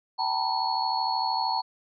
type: tone cluster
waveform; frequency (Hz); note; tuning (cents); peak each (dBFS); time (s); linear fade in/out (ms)
sine; 769 / 894 / 967 / 4359; G5 / A5 / B5 / C#8; -33 / +27 / -37 / -30; -31 / -28 / -30 / -31; 0.18-1.62; 20
effects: none